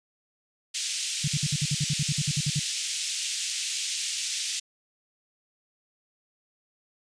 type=band-pass noise; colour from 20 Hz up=white; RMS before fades=-31 dBFS; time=0.74-4.6 s; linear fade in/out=10 ms; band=2500 to 8100 Hz; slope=24 dB/octave
type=tone bursts; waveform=sine; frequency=146.83 Hz; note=D3; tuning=in tune; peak=-23 dBFS; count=15; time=1.24-2.595 s; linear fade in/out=5 ms; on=39 ms; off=55 ms
effects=resampled to 22050 Hz